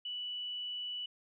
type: tone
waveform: sine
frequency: 2960 Hz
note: F#7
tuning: in tune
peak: -37 dBFS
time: 0.05-1.06 s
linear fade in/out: 5 ms
effects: none